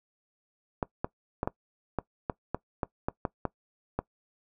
clicks, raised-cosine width 1 ms, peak -14 dBFS, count 12, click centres 0.828 / 1.045 / 1.431 / 1.475 / 1.987 / 2.298 / 2.546 / 2.832 / 3.085 / 3.252 / 3.453 / 3.99 s, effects noise-tail reverb RT60 0.1 s tail -21 dB re dry

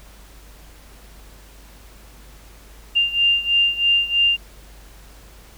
sine beating tone pair, 2794 / 2797.1 Hz, F7 / F7, 0 / +2 cents, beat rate 3.1 Hz, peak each -17 / -20 dBFS, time 2.95-4.37 s, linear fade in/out 20 ms, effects added 50 Hz sine -43 dBFS peak until 5.57 s + pink hiss -48 dBFS RMS until 5.57 s

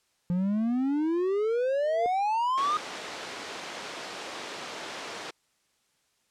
triangle exponential sweep, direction up, 172.7 to 1251 Hz, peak -22 dBFS, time 0.3-2.77 s, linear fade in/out 0 ms
sine tone with exponential growth, 461.8 Hz, A#4, 16 cents flat, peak -26 dBFS, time 1.68-2.06 s, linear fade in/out 0 ms, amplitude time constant 82 ms
pink band-pass noise, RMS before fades -39 dBFS, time 2.57-5.31 s, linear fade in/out 10 ms, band 390 to 5800 Hz, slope 12 dB/octave
effects white hiss -71 dBFS RMS until 6.3 s + low-pass 9000 Hz 12 dB/octave

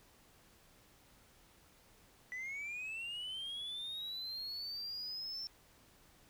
sine linear sweep, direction up, 1968 to 5400 Hz, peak -38 dBFS, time 2.32-5.47 s, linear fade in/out 0 ms, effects tanh soft clip ceiling -39 dBFS + pink hiss -65 dBFS RMS until 6.29 s

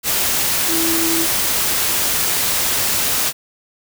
sine tone in noise, 329.6 Hz, E4, in tune, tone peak -20 dBFS, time 0.67-1.27 s, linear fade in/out 50 ms, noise white, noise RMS -18 dBFS, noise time 0.03-3.33 s, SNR -5 dB, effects none

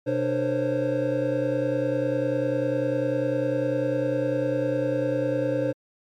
triangle tone cluster, 126.9 / 297.7 / 458.8 / 519 / 549 Hz, B2 / D4 / A#4 / C5 / C#5, +47 / +24 / -28 / -14 / -17 cents, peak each -29 / -26 / -32 / -24 / -27 dBFS, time 0.06-5.73 s, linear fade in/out 20 ms, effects MP3 96 kbps

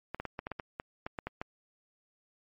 clicks, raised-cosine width 0.5 ms, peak -21 dBFS, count 12, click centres 0.146 / 0.2 / 0.253 / 0.391 / 0.469 / 0.517 / 0.598 / 0.799 / 1.065 / 1.188 / 1.27 / 1.415 s, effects MP3 32 kbps

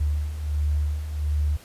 sine beating tone pair, 73.3 / 74.7 Hz, D2 / D2, -3 / +30 cents, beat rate 1.4 Hz, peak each -29 / -23 dBFS, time 0-1.57 s, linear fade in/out 10 ms, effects pink hiss -49 dBFS RMS until 1.64 s + resampled to 32000 Hz

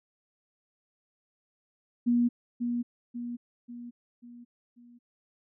sine tone with echo, 240 Hz, B3, 49 cents flat, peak -21 dBFS, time 2.06-2.29 s, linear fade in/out 20 ms, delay 540 ms, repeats 5, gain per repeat -6 dB, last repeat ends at 4.99 s, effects none

